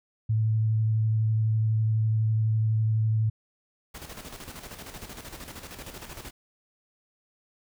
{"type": "tone with vibrato", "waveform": "sine", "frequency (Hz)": 110, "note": "A2", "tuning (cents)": 0, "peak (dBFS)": -21, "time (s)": [0.29, 3.3], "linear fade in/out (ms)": 10, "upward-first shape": "sine", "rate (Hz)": 12, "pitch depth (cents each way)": 14}
{"type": "noise with tremolo", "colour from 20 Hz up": "pink", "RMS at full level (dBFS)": -40, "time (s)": [3.94, 6.31], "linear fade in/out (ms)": 10, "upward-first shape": "square", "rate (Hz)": 13, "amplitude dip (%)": 55}
{"effects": []}